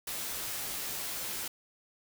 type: noise with comb filter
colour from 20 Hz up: white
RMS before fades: -37 dBFS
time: 0.07-1.48 s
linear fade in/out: 5 ms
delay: 13 ms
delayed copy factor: -0.55
effects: none